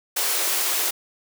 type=high-pass noise; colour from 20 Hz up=white; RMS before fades=-23 dBFS; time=0.16-0.91 s; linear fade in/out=10 ms; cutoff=320 Hz; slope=96 dB/octave; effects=none